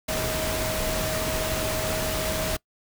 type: tone in noise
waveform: sine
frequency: 632 Hz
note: D#5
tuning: 27 cents sharp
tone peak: -30 dBFS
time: 0.08-2.57 s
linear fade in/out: 10 ms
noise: pink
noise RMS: -28 dBFS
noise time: 0.08-2.57 s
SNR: -5 dB
effects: noise-tail reverb RT60 0.1 s tail -23 dB re dry